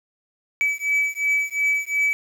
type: beating tone pair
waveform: triangle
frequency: 2291 / 2293.8 Hz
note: D7 / D7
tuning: -44 / -41 cents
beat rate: 2.8 Hz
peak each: -21 dBFS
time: 0.61-2.13 s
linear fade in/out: 0 ms
effects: 8-bit